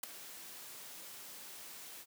white noise with ADSR envelope, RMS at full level -35 dBFS, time 0.03-2.06 s, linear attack 6 ms, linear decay 6 ms, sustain -15 dB, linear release 52 ms, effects high-pass 150 Hz 12 dB/octave

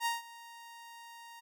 sawtooth tone with ADSR envelope, 932.3 Hz, A#5, in tune, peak -25 dBFS, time 0-1.41 s, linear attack 57 ms, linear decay 160 ms, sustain -20 dB, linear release 21 ms, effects none

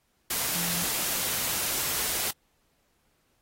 sine tone in noise, 172.3 Hz, F3, 23 cents flat, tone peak -37 dBFS, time 0.55-0.84 s, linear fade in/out 5 ms, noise white, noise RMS -29 dBFS, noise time 0.3-2.31 s, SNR -11 dB, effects pink hiss -71 dBFS RMS until 3.41 s + AAC 48 kbps

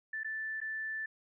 sine tone with dropouts, 1760 Hz, A6, in tune, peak -35 dBFS, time 0.13-1.06 s, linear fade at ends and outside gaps 5 ms, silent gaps 0.234-0.245 / 0.604-0.614 s, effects none

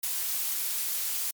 blue noise, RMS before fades -30 dBFS, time 0.03-1.31 s, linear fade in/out 5 ms, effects MP3 96 kbps

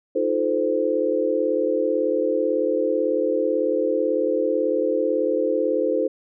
sine chord, F dominant seventh, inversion third, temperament equal with one note detuned, 311.1 / 349.2 / 440 / 518.1 Hz, Eb4 / F4 / A4 / C5, 0 / 0 / 0 / -17 cents, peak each -26 / -27 / -24 / -22 dBFS, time 0.15-6.08 s, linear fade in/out 10 ms, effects none

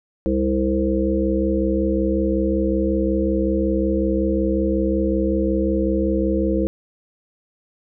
harmonic tone with a mistuned harmonic, 65.41 Hz, C2, in tune, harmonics 1 / 3 / 5 / 7 / 8, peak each -24 / -23 / -21 / -26 / -25 dBFS, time 0.26-6.67 s, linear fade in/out 0 ms, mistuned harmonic 3, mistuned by +25 cents, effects none

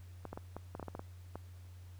clicks, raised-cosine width 1 ms, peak -28 dBFS, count 11, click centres 0.253 / 0.33 / 0.375 / 0.566 / 0.751 / 0.797 / 0.828 / 0.883 / 0.951 / 0.994 / 1.356 s, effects added 90 Hz sine -49 dBFS peak until 1.99 s + pink hiss -66 dBFS RMS until 1.99 s

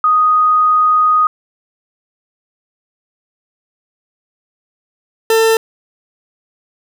sine / 40% pulse tone pair in turn, 1244.5 / 447.9 Hz, D#6 / A4, 0 / +31 cents, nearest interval octave + tritone, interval 1769 cents, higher first, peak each -8 dBFS, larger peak neither, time 0.04-1.27 / 5.3-5.57 s, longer first, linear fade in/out 2 ms, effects none

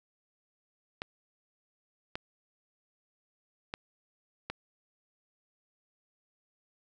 clicks, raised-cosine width 0.3 ms, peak -19 dBFS, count 4, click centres 1.019 / 2.155 / 3.739 / 4.5 s, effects none

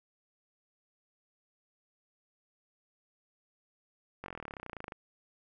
slowing click train, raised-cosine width 0.5 ms, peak -26 dBFS, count 24, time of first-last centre 4.24-4.922 s, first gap 21 ms, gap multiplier 1.03, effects none

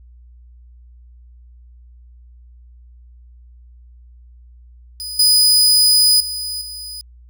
sawtooth tone with level steps, 4978 Hz, D#8, in tune, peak -23 / -7 / -20 / -26 dBFS, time 5-7.01 s, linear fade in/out 0 ms, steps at 5.19 / 6.2 / 6.61 s, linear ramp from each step 5 ms, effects added 60 Hz sine -41 dBFS peak until 7.29 s

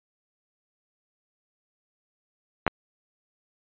clicks, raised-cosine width 0.5 ms, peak -7 dBFS, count 2, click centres 2.666 / 2.678 s, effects resampled to 8000 Hz

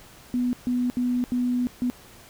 sine tone bursts at uneven times, 246.9 Hz, B3, in tune, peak -21 dBFS, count 5, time 0.34-0.53 / 0.67-0.9 / 0.97-1.24 / 1.32-1.67 / 1.82-1.9 s, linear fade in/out 0 ms, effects pink hiss -49 dBFS RMS until 2.29 s

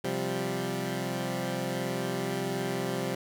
15% pulse chord, C suspended fourth, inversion none, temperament equal, 130.81 / 174.61 / 196 Hz, C3 / F3 / G3, 0 / 0 / 0 cents, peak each -28 dBFS, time 0.04-3.15 s, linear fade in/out 5 ms, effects none

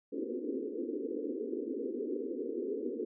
white band-pass noise, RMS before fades -37 dBFS, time 0.12-3.05 s, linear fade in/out 10 ms, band 240 to 480 Hz, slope 96 dB/octave, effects none

